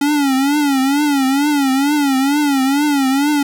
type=tone with vibrato; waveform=square; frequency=279.8 Hz; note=C#4; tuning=16 cents sharp; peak=-13 dBFS; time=0.01-3.43 s; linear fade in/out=5 ms; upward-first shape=triangle; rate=2.2 Hz; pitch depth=130 cents each way; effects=none